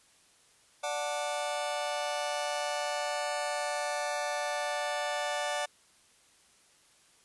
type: chord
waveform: sawtooth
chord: D major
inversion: none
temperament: just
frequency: 587.3 / 734.2 / 881 Hz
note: D5 / F#5 / A5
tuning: 0 / -14 / +2 cents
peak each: -30 / -32 / -34 dBFS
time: 0.83-5.66 s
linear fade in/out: 10 ms
effects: white hiss -63 dBFS RMS until 7.24 s + resampled to 24000 Hz